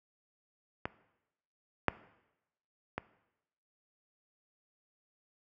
clicks, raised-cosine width 0.5 ms, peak -18 / -9 / -19 dBFS, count 3, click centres 0.855 / 1.883 / 2.98 s, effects noise-tail reverb RT60 0.9 s tail -18 dB re dry + high-pass 60 Hz 12 dB/octave

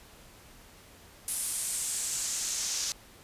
pink noise with band-pass filter sweep, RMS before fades -33 dBFS, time 1.28-2.92 s, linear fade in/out 0 ms, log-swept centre 10000 to 5900 Hz, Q 2.6, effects pink hiss -54 dBFS RMS until 3.23 s + resampled to 32000 Hz

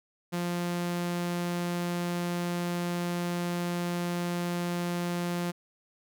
sawtooth tone, 174.61 Hz, F3, in tune, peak -25 dBFS, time 0.32-5.52 s, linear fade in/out 20 ms, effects none

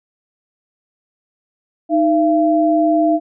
sine tone pair together, 311.1 / 678.1 Hz, D#4 / E5, 0 / +49 cents, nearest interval octave + minor second, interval 1349 cents, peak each -14 dBFS, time 1.89-3.2 s, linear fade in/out 50 ms, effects none

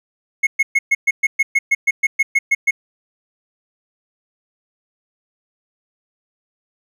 triangle tone bursts, 2172 Hz, C#7, 36 cents flat, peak -9 dBFS, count 15, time 0.43-2.71 s, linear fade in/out 10 ms, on 40 ms, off 120 ms, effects none

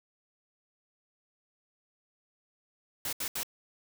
white noise bursts, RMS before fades -34 dBFS, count 3, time 3.05-3.432 s, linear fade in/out 2 ms, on 78 ms, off 74 ms, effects none

